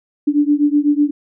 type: beating tone pair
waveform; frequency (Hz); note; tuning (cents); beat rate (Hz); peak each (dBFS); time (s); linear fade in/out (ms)
sine; 289.2 / 297.2; D4 / D4; -27 / +21; 8; -14 / -15; 0.27-1.11; 10
effects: none